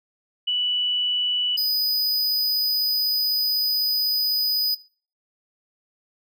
sine / square tone pair in turn, 2960 / 4978 Hz, F#7 / D#8, 0 / 0 cents, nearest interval major sixth, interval 900 cents, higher second, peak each -20 dBFS, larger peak neither, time 0.47-1.57 / 1.57-4.75 s, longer second, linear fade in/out 10 ms, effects noise-tail reverb RT60 0.4 s tail -20 dB re dry

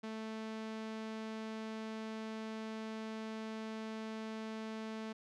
sawtooth tone, 220 Hz, A3, in tune, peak -37 dBFS, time 0.03-5.13 s, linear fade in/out 10 ms, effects low-pass 5000 Hz 12 dB/octave

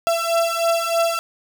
35% pulse beating tone pair, 669 / 672.2 Hz, E5 / E5, +25 / +34 cents, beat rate 3.2 Hz, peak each -19 dBFS, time 0.07-1.19 s, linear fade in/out 0 ms, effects none

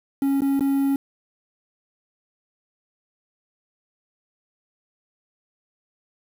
triangle tone with dropouts, 275.7 Hz, C#4, 9 cents flat, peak -16 dBFS, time 0.22-0.96 s, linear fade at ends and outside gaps 2 ms, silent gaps 0.407-0.419 / 0.595-0.607 s, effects 7-bit

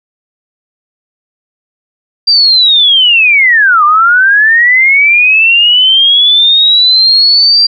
sine linear two-way sweep, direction down then up, 4749 to 1174.7 to 4749 Hz, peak -3 dBFS, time 2.27-7.67 s, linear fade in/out 10 ms, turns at 3.84 s, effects none

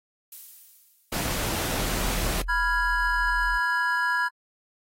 violet noise with exponential decay, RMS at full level -39 dBFS, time 0.32-1.61 s, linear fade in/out 2 ms, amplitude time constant 280 ms
pink noise, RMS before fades -29 dBFS, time 1.12-2.42 s, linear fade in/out 5 ms
sine tone, 42.51 Hz, F1, 46 cents flat, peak -29 dBFS, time 1.78-3.6 s, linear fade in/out 50 ms
triangle chord, F diminished, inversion second, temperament equal, 987.8 / 1396.9 / 1661.2 Hz, Cb6 / F6 / Ab6, 0 / 0 / 0 cents, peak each -25 / -27 / -23 dBFS, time 2.48-4.29 s, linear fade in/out 20 ms
effects AAC 48 kbps

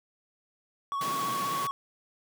triangle tone with vibrato, 1115 Hz, C#6, 10 cents sharp, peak -27 dBFS, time 0.92-1.71 s, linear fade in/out 0 ms, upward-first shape sine, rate 15 Hz, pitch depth 28 cents each way
pink high-pass noise, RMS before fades -37 dBFS, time 1.01-1.67 s, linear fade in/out 2 ms, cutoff 120 Hz, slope 96 dB/octave
effects none

